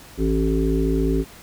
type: harmonic tone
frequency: 54.3 Hz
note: A1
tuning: 22 cents flat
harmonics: 1 / 3 / 5 / 7 / 8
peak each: -21 / -26 / -23 / -24 / -29 dBFS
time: 0.17-1.25 s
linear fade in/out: 50 ms
effects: pink hiss -44 dBFS RMS until 1.42 s